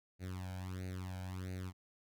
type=tone with flanger; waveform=sawtooth; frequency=92.5 Hz; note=F#2; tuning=in tune; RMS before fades=-43 dBFS; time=0.19-1.73 s; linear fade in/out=50 ms; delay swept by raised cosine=0.46 to 1.31 ms; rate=1.5 Hz; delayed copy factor=+0.9; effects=none